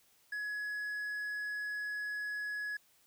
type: tone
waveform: triangle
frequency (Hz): 1684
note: G#6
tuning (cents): +24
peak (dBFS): -34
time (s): 0.32-2.77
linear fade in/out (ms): 5
effects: white hiss -68 dBFS RMS until 3.06 s